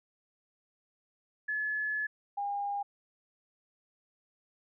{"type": "tone pair in turn", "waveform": "sine", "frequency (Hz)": [1713, 808.4], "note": ["A6", "G#5"], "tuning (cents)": [-47, -47], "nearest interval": "octave + minor second", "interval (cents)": 1300, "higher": "first", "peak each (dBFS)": [-30, -31], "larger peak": "first", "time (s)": [[1.48, 2.07], [2.37, 2.83]], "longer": "first", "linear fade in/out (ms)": 10, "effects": []}